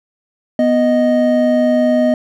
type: tone pair together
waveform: triangle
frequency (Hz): 246.9 / 622.1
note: B3 / D#5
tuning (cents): 0 / 0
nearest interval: octave + major third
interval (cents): 1600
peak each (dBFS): -11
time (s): 0.59-2.14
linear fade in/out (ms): 2
effects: none